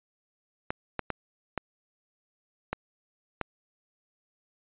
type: clicks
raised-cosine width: 0.5 ms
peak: -14 dBFS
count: 6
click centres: 0.705 / 0.993 / 1.103 / 1.577 / 2.73 / 3.413 s
effects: resampled to 8000 Hz